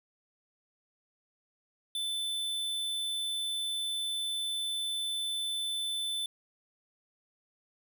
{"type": "tone", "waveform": "square", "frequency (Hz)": 3520, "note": "A7", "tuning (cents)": 0, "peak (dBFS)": -32, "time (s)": [1.95, 6.26], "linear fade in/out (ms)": 2, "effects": []}